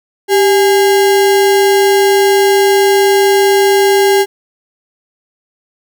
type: tone with sample-and-hold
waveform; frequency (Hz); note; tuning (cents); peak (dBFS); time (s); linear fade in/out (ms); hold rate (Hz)
sine; 392.8; G4; +4; -6; 0.28-4.26; 50; 1225
effects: none